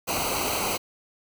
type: noise with comb filter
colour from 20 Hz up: pink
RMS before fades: -27 dBFS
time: 0.07-0.78 s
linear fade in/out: 20 ms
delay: 0.57 ms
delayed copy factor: -0.8
effects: none